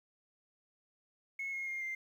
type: tone with pitch steps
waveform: sine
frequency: 2184 / 2154 / 2124 / 2095 Hz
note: C#7 / C7 / C7 / C7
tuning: -26 / +50 / +25 / +2 cents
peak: -35 dBFS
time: 1.39-1.95 s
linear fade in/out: 5 ms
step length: 140 ms
effects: tanh soft clip ceiling -33 dBFS + 11-bit